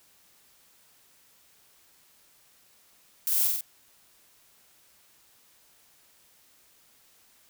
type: noise with echo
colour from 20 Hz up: violet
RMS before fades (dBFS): -27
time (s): 3.27-3.47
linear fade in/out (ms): 0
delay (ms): 46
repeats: 3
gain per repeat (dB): -2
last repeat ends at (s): 3.608
effects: white hiss -61 dBFS RMS until 7.49 s